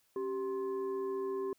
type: tone with frequency modulation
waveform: sine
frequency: 389.4 Hz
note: G4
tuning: 12 cents flat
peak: -33 dBFS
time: 0.16-1.53 s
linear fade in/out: 2 ms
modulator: 664 Hz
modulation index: 0.52
effects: white hiss -72 dBFS RMS until 1.58 s